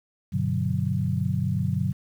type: chord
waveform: sine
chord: G major seventh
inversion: none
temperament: equal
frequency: 98 / 123.47 / 146.83 / 185 Hz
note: G2 / B2 / D3 / F#3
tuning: 0 / 0 / 0 / 0 cents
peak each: -28 dBFS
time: 0.32-1.93 s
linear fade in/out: 20 ms
effects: 9-bit